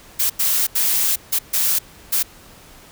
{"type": "noise bursts at uneven times", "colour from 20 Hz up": "blue", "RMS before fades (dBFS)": -18, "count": 6, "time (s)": [[0.19, 0.3], [0.39, 0.67], [0.75, 1.16], [1.32, 1.39], [1.53, 1.79], [2.12, 2.23]], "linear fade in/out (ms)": 10, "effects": ["pink hiss -45 dBFS RMS until 2.91 s"]}